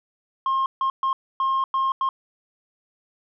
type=tone bursts at uneven times; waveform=sine; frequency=1068 Hz; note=C6; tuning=35 cents sharp; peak=-17 dBFS; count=6; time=0.46-0.66 / 0.81-0.9 / 1.03-1.13 / 1.4-1.64 / 1.74-1.92 / 2.01-2.09 s; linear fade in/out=2 ms; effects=tanh soft clip ceiling -18 dBFS